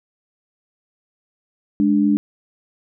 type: tone pair together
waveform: sine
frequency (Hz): 207.7 / 293.7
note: G#3 / D4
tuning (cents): 0 / 0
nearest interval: tritone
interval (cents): 600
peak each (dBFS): -16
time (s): 1.8-2.17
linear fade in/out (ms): 0
effects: none